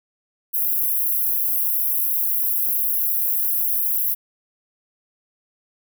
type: high-pass noise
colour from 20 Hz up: white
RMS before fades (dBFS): -21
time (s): 0.53-4.15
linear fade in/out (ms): 20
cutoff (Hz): 11000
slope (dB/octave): 96
effects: none